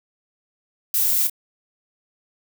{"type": "noise with echo", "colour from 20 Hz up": "violet", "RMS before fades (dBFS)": -20, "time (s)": [0.94, 1.27], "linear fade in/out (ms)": 2, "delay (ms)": 28, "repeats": 1, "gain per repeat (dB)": -8, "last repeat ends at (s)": 1.298, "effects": []}